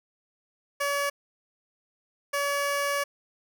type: tone bursts at uneven times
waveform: 15% pulse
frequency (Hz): 568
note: C#5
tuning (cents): +42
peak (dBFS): -19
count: 2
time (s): 0.8-1.1 / 2.33-3.04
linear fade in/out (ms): 10
effects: none